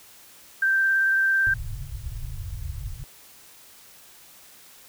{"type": "tone with vibrato", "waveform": "sine", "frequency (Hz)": 1568, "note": "G6", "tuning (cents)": 0, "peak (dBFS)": -18, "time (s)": [0.62, 1.54], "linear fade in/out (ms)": 5, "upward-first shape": "triangle", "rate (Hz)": 18, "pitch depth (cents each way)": 14}
{"type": "low-pass noise", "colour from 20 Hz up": "pink", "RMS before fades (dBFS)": -33, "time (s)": [1.47, 3.04], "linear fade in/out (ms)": 0, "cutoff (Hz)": 140, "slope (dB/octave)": 96}
{"effects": ["white hiss -50 dBFS RMS until 4.88 s"]}